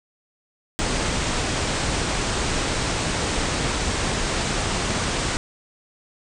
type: low-pass noise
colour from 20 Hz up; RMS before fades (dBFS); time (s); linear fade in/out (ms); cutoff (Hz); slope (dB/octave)
pink; -24; 0.79-5.37; 0; 9000; 96
effects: none